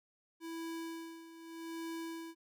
square tone with tremolo, 329.6 Hz, E4, in tune, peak -40 dBFS, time 0.4-2.35 s, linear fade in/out 50 ms, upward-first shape sine, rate 0.82 Hz, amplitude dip 75%, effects none

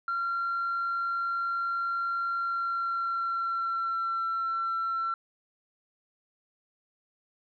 sine tone with pitch glide, 1375 to 1349 Hz, F6 to E6, -27 to +40 cents, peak -26 dBFS, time 0.08-5.14 s, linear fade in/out 2 ms, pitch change -33 cents, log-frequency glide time 2.37-4.18 s, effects tanh soft clip ceiling -24 dBFS

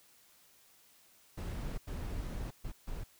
brown noise bursts at uneven times, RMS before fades -39 dBFS, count 4, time 1.37-1.78 / 1.87-2.51 / 2.64-2.72 / 2.87-3.04 s, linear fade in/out 10 ms, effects white hiss -64 dBFS RMS until 3.19 s

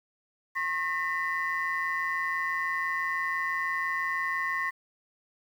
sine tone cluster, 1082 / 1824 / 1990 Hz, C#6 / A#6 / B6, -42 / -38 / +13 cents, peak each -31 dBFS, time 0.55-4.71 s, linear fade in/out 20 ms, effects tanh soft clip ceiling -20 dBFS + 9-bit

